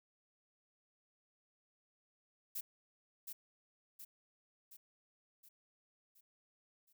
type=noise with echo; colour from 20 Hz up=violet; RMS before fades=-41 dBFS; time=2.55-2.61 s; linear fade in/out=10 ms; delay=720 ms; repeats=6; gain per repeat=-5 dB; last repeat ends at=6.93 s; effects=none